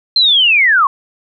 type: linear sweep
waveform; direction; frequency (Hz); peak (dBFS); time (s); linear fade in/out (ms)
sine; down; 4186 to 1046.5; -7; 0.16-0.87; 2
effects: none